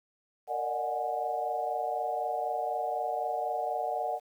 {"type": "tone cluster", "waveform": "sine", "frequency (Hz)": [459.5, 586, 610, 735, 835], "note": ["A#4", "D5", "D#5", "F#5", "G#5"], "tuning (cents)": [-25, -4, -34, -12, 9], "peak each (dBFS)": [-39, -38, -38, -31, -39], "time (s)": [0.47, 4.2], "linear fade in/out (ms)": 50, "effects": ["10-bit"]}